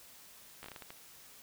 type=slowing click train; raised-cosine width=0.3 ms; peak=-30 dBFS; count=8; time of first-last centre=0.63-0.905 s; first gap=13 ms; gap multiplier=1.36; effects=white hiss -56 dBFS RMS until 1.42 s